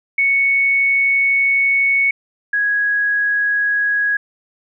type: tone pair in turn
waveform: sine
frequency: 2217 / 1660.9 Hz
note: C#7 / G#6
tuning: 0 / 0 cents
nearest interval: perfect fourth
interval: 500 cents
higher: first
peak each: -12 / -14 dBFS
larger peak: first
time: 0.18-2.11 / 2.53-4.17 s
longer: first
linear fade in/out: 5 ms
effects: none